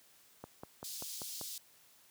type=click train; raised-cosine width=1 ms; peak=-30 dBFS; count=6; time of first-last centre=0.44-1.413 s; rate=5.14 Hz
type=high-pass noise; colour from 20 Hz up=pink; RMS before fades=-44 dBFS; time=0.84-1.58 s; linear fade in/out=2 ms; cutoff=4000 Hz; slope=24 dB/octave
effects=white hiss -64 dBFS RMS until 2.1 s + high-pass 80 Hz 12 dB/octave